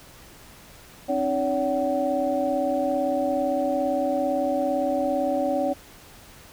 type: tone cluster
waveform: sine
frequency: 267.7 / 305.4 / 568 / 754 Hz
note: C4 / D#4 / C#5 / F#5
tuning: +40 / -32 / +42 / +32 cents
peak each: -28 / -30 / -24 / -28 dBFS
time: 1.08-5.74 s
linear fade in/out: 20 ms
effects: pink hiss -48 dBFS RMS until 6.52 s

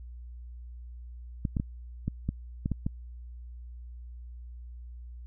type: clicks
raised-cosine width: 5 ms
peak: -16 dBFS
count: 8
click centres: 1.452 / 1.568 / 1.599 / 2.08 / 2.29 / 2.659 / 2.717 / 2.865 s
effects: added 60 Hz sine -41 dBFS peak until 5.26 s

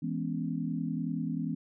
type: chord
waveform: sine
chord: C# minor seventh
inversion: first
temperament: equal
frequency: 164.81 / 207.7 / 246.9 / 277.2 Hz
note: E3 / G#3 / B3 / C#4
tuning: 0 / 0 / 0 / 0 cents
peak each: -34 / -38 / -35 / -37 dBFS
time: 0.02-1.55 s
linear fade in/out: 10 ms
effects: none

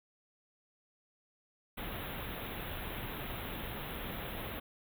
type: band-stop noise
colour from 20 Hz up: pink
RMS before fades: -41 dBFS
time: 1.77-4.6 s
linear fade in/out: 10 ms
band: 3800 to 11000 Hz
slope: 96 dB/octave
effects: none

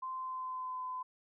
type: tone with pitch glide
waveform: sine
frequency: 1038 to 1016.6 Hz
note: C6 to B5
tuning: -14 to +50 cents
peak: -37 dBFS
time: 0.02-1.03 s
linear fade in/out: 10 ms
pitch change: -36 cents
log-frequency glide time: 0.13-0.83 s
effects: none

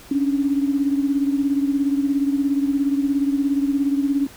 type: beating tone pair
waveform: sine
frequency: 277.2 / 294.2 Hz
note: C#4 / D4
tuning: 0 / +3 cents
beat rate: 17 Hz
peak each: -18 / -24 dBFS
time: 0.11-4.27 s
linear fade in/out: 5 ms
effects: pink hiss -44 dBFS RMS until 4.36 s

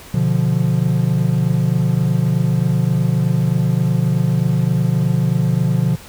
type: chord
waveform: triangle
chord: B diminished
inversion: none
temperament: equal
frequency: 123.47 / 146.83 / 174.61 Hz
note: B2 / D3 / F3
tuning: 0 / 0 / 0 cents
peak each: -16 dBFS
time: 0.14-5.96 s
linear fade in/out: 5 ms
effects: pink hiss -39 dBFS RMS until 6.08 s

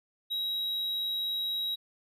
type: tone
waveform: triangle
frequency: 3841 Hz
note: B7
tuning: 49 cents flat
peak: -28 dBFS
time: 0.3-1.76 s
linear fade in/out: 20 ms
effects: none

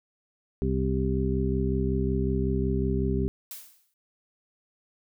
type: harmonic tone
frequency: 65.41 Hz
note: C2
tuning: in tune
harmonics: 1 / 2 / 3 / 4 / 6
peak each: -28 / -30 / -30 / -32 / -30 dBFS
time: 0.62-3.28 s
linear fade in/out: 0 ms
type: noise with exponential decay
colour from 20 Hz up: blue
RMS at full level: -37 dBFS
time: 3.51-3.94 s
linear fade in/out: 1 ms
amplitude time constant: 92 ms
effects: none

